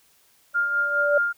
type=tone with exponential growth; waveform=sine; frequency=582 Hz; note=D5; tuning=16 cents flat; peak=-15 dBFS; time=0.53-1.18 s; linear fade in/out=5 ms; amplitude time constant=140 ms
type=tone with tremolo; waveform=sine; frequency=1405 Hz; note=F6; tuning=10 cents sharp; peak=-18 dBFS; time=0.54-1.33 s; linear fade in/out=20 ms; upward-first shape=triangle; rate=4.9 Hz; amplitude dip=50%
effects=white hiss -60 dBFS RMS until 1.37 s